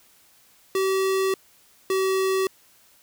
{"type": "tone pair in turn", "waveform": "square", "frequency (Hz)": [383.2, 381.3], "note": ["G4", "G4"], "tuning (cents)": [-39, -48], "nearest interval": "unison", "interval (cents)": 9, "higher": "first", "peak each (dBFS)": -21, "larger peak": "neither", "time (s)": [[0.75, 1.34], [1.9, 2.47]], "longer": "first", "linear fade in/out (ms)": 2, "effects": ["white hiss -57 dBFS RMS until 3.02 s"]}